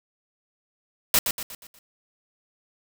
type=noise with echo; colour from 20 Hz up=white; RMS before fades=-18 dBFS; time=1.14-1.19 s; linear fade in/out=2 ms; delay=120 ms; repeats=5; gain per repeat=-7 dB; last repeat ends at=1.79 s; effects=none